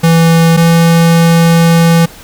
square tone pair in turn, 165.4 / 166.94 Hz, E3 / E3, +6 / +22 cents, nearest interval unison, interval 16 cents, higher second, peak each -5 dBFS, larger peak neither, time 0.03-0.57 / 0.57-2.06 s, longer second, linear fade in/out 10 ms, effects pink hiss -34 dBFS RMS until 2.23 s

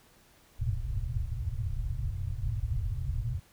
white low-pass noise, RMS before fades -32 dBFS, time 0.59-3.4 s, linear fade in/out 10 ms, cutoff 130 Hz, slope 96 dB/octave, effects pink hiss -61 dBFS RMS until 3.52 s

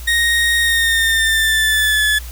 30% pulse tone with pitch glide, 1864.7 to 1719.8 Hz, A#6 to A6, 0 to -40 cents, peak -10 dBFS, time 0.07-2.19 s, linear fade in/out 10 ms, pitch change -140 cents, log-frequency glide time 0.6-2.04 s, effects added 60 Hz sine -28 dBFS peak until 2.31 s + white hiss -38 dBFS RMS until 2.31 s

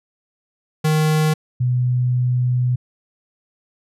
square / sine tone pair in turn, 155.1 / 124.63 Hz, D#3 / B2, -5 / +16 cents, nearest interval major third, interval 379 cents, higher first, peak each -15 dBFS, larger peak neither, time 0.84-1.34 / 1.6-2.76 s, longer second, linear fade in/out 10 ms, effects resampled to 32000 Hz

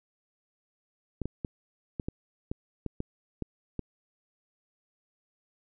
clicks, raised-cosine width 3 ms, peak -19 dBFS, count 10, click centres 1.217 / 1.256 / 1.448 / 1.998 / 2.085 / 2.515 / 2.863 / 3.004 / 3.423 / 3.793 s, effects none

